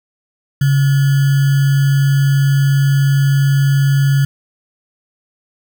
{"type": "tone with sample-and-hold", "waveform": "sine", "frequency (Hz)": 138.59, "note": "C#3", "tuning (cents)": 0, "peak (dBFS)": -9, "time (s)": [0.61, 4.25], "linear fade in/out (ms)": 5, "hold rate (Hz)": 1575, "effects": []}